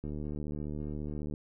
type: click train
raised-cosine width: 3 ms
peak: -26 dBFS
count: 98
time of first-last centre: 0.04-1.339 s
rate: 74.7 Hz
effects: none